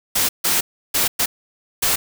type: noise bursts at uneven times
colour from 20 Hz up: white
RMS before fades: -18 dBFS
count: 5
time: 0.15-0.29 / 0.44-0.61 / 0.94-1.08 / 1.19-1.26 / 1.82-1.96 s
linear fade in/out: 10 ms
effects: none